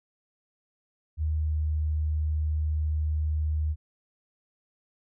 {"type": "tone with pitch glide", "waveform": "sine", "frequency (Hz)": [77.5, 76.83], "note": ["D#2", "D#2"], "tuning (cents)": [-6, -21], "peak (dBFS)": -24, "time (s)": [1.17, 3.76], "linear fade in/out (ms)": 50, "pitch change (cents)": -15, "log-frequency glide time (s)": [1.35, 1.57], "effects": []}